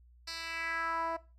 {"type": "tone with band-pass filter sweep", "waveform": "10% pulse", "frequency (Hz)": 330, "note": "E4", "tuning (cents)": 2, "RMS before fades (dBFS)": -36, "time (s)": [0.27, 1.17], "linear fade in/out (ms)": 10, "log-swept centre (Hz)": [4700, 720], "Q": 2.4, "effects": ["noise-tail reverb RT60 0.3 s tail -18 dB re dry", "added 60 Hz sine -57 dBFS peak until 1.38 s"]}